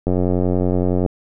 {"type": "click train", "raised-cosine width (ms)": 2, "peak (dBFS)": -6, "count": 91, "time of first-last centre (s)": [0.07, 1.062], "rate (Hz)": 90.7, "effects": []}